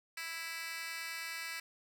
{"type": "tone with high-pass filter", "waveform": "10% pulse", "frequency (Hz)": 329.6, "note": "E4", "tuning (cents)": 0, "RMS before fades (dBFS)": -42, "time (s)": [0.17, 1.6], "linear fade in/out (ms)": 5, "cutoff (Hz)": 2300, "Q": 1.7, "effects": []}